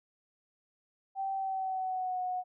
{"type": "tone with pitch glide", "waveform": "sine", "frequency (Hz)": [776, 732.4], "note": ["G5", "F#5"], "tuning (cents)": [-18, -18], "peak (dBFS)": -31, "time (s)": [1.15, 2.44], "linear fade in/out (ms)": 50, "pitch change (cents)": -100, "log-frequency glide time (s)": [1.34, 2.21], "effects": []}